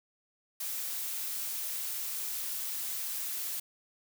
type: noise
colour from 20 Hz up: blue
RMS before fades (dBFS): -36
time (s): 0.6-3.6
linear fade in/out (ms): 5
effects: none